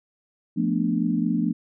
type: chord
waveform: sine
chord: B half-diminished seventh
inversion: second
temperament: equal with one note detuned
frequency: 174.61 / 220 / 244 / 293.7 Hz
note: F3 / A3 / B3 / D4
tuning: 0 / 0 / -21 / 0 cents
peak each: -26 / -25 / -26 / -27 dBFS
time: 0.56-1.53 s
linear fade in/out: 20 ms
effects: none